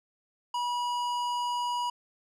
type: tone with tanh clipping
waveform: sine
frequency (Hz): 970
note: B5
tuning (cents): -31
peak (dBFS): -30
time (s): 0.54-1.9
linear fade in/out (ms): 5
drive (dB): 15
effects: none